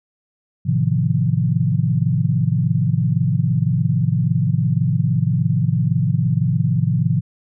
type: chord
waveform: sine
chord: F dominant seventh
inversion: first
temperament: just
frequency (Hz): 109.13 / 130.96 / 157.15 / 174.61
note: A2 / C3 / Eb3 / F3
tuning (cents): -14 / +2 / +18 / 0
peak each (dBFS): -21 / -19 / -20 / -22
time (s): 0.65-7.21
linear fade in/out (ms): 20
effects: none